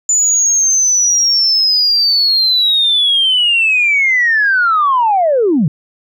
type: linear sweep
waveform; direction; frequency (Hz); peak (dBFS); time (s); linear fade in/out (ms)
sine; down; 7040 to 130.81; -8; 0.09-5.68; 2
effects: tanh soft clip ceiling -4 dBFS